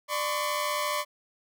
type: tone cluster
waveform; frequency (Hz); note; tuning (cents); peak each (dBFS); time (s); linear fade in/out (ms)
sawtooth; 594 / 1022 / 1116; D5 / C6 / C#6; +20 / -41 / +11; -28; 0.08-1.05; 50
effects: none